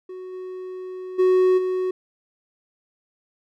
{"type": "tone with level steps", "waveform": "triangle", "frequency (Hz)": 370, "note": "F#4", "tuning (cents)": 0, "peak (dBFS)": [-31, -29, -12, -19], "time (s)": [0.09, 1.91], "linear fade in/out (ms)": 5, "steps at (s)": [0.32, 1.18, 1.57], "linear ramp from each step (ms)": 20, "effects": []}